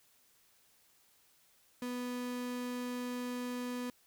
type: tone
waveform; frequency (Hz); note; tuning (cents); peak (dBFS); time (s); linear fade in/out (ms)
35% pulse; 246.9; B3; 0; -35; 1.82-3.9; 2
effects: white hiss -68 dBFS RMS until 4.06 s